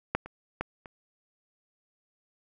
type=clicks; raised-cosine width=0.5 ms; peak=-10 / -27 / -15 / -28 dBFS; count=4; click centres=0.15 / 0.26 / 0.61 / 0.858 s; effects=none